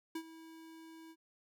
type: tone with ADSR envelope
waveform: square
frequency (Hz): 324.4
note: E4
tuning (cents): -28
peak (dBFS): -37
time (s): 0.15-1.16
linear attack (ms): 6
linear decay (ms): 68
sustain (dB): -15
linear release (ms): 53
effects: none